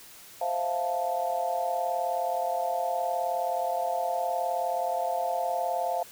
sine chord, F major seventh, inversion second, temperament equal, 523.3 / 659.3 / 698.5 / 880 Hz, C5 / E5 / F5 / A5, 0 / 0 / 0 / 0 cents, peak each -34 / -34 / -28 / -34 dBFS, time 0.41-6.03 s, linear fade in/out 5 ms, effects white hiss -49 dBFS RMS until 6.11 s

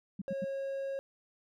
sine tone bursts, 194.6 Hz, G3, 12 cents flat, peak -34 dBFS, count 3, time 0.19-0.445 s, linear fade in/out 5 ms, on 27 ms, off 87 ms
triangle tone, 545 Hz, C#5, 29 cents flat, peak -32 dBFS, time 0.28-0.99 s, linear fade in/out 0 ms
effects none

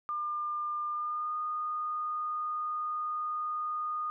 sine tone with pitch glide, 1200 to 1228 Hz, D6 to D#6, +37 to -23 cents, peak -31 dBFS, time 0.09-4.1 s, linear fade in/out 0 ms, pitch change +40 cents, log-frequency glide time 0.91-1.36 s, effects none

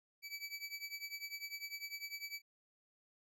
25% pulse tone with tremolo, 2300 Hz, D7, 37 cents flat, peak -36 dBFS, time 0.22-2.42 s, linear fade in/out 50 ms, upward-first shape triangle, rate 10 Hz, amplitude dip 90%, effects none

